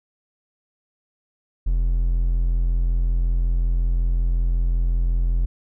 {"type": "tone", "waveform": "triangle", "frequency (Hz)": 42.71, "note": "F1", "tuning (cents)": -38, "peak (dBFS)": -15, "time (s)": [1.66, 5.46], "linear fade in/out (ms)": 10, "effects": []}